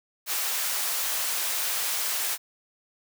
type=high-pass noise; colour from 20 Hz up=white; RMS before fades=-28 dBFS; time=0.26-2.38 s; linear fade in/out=50 ms; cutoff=640 Hz; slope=12 dB/octave; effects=none